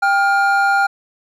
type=tone pair together; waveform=triangle; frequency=792 / 1411.2 Hz; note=G5 / F6; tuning=+18 / +18 cents; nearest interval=minor seventh; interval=1000 cents; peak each=-13 / -13 dBFS; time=0.02-0.87 s; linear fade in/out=10 ms; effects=none